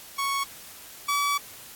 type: tone pair in turn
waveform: sawtooth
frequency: 1108.7 / 1143.8 Hz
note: C#6 / D6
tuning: 0 / -46 cents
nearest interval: minor second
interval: 54 cents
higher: second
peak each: -21 / -19 dBFS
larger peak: second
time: 0.18-0.44 / 1.08-1.38 s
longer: second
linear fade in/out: 10 ms
effects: white hiss -45 dBFS RMS until 1.75 s + AAC 64 kbps